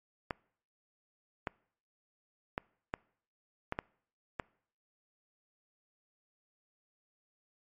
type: clicks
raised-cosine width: 0.5 ms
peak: -18 dBFS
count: 7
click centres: 0.308 / 1.472 / 2.579 / 2.939 / 3.724 / 3.789 / 4.398 s
effects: noise-tail reverb RT60 0.6 s tail -25 dB re dry + MP3 48 kbps